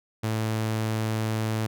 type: tone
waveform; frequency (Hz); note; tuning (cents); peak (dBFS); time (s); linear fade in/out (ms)
sawtooth; 110; A2; 0; -21; 0.23-1.67; 10
effects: none